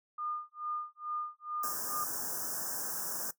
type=tone with tremolo; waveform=sine; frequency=1215 Hz; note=D#6; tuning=42 cents flat; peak=-33 dBFS; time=0.18-2.04 s; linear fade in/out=5 ms; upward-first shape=sine; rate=2.3 Hz; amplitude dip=100%
type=band-stop noise; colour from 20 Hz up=white; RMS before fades=-37 dBFS; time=1.63-3.31 s; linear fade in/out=5 ms; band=1700 to 5200 Hz; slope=96 dB/octave
effects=noise-tail reverb RT60 0.1 s tail -17 dB re dry + high-pass 150 Hz 12 dB/octave